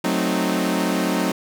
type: chord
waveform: sawtooth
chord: F# diminished seventh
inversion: none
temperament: equal with one note detuned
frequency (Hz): 185 / 220 / 261.6 / 309.2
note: F#3 / A3 / C4 / Eb4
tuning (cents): 0 / 0 / 0 / -11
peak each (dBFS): -20 / -22 / -21 / -21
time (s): 0.04-1.32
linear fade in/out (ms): 5
effects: none